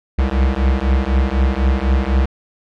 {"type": "beating tone pair", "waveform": "square", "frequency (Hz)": [63.9, 67.9], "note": ["C2", "C#2"], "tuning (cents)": [-40, -35], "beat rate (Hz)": 4, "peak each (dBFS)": -17, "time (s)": [0.18, 2.26], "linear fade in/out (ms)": 10, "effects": ["low-pass 3000 Hz 12 dB/octave"]}